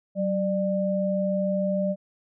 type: tone pair together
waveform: sine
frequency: 190 / 596.6 Hz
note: F#3 / D5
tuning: +46 / +27 cents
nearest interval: octave + minor sixth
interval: 1981 cents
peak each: -25 dBFS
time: 0.15-1.96 s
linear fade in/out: 50 ms
effects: none